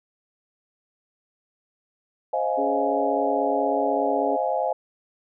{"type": "chord", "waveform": "sine", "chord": "F minor seventh", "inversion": "second", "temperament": "just", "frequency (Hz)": [523.8, 628.6, 698.5, 838.1], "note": ["C5", "Eb5", "F5", "Ab5"], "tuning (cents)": [2, 18, 0, 16], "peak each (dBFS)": -27, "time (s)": [2.33, 4.73], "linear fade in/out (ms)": 5}
{"type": "harmonic tone", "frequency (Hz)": 140, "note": "C#3", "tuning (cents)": 18, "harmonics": [2, 3, 4], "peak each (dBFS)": [-28, -28, -35], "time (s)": [2.57, 4.37], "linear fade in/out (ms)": 20}
{"effects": []}